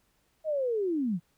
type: linear sweep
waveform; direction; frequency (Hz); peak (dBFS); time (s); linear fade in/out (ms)
sine; down; 643 to 155.56; -26; 0.44-1.2; 50
effects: pink hiss -71 dBFS RMS until 1.37 s